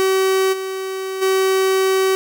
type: tone with level steps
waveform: 45% pulse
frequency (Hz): 381.3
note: G4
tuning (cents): -48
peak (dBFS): -14 / -23 / -14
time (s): 0-2.15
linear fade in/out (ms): 0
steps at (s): 0.52 / 1.21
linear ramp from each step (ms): 20
effects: none